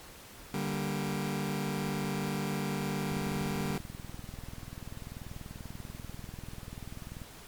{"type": "chord", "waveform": "sawtooth", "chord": "G minor", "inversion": "second", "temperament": "just", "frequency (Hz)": [147, 196, 235.2], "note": ["D3", "G3", "Bb3"], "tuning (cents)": [2, 0, 16], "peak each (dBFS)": [-31, -30, -35], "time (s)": [0.54, 3.78], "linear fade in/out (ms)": 2}
{"type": "click train", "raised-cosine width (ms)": 5, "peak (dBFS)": -30, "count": 85, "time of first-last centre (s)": [3.12, 7.218], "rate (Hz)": 20.5}
{"effects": ["pink hiss -50 dBFS RMS until 7.47 s", "MP3 96 kbps"]}